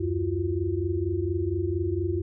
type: tone cluster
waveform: sine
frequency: 74.1 / 91.7 / 339.2 / 363.5 Hz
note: D2 / F#2 / E4 / F#4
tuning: +16 / -15 / +50 / -31 cents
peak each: -36 / -28 / -29 / -30 dBFS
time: 0-2.22 s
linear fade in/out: 10 ms
effects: none